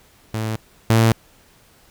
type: tone pair in turn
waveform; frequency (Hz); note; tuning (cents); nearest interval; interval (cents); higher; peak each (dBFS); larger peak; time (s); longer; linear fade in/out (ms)
sawtooth; 110 / 113.03; A2 / A2; 0 / +47; unison; 47; second; -18 / -8; second; 0.34-0.56 / 0.9-1.12; neither; 0
effects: pink hiss -53 dBFS RMS until 1.9 s